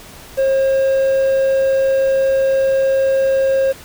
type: tone with quantisation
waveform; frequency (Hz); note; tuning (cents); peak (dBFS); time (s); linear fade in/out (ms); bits
triangle; 537; C5; +45; -10; 0.37-3.73; 20; 6
effects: pink hiss -38 dBFS RMS until 3.84 s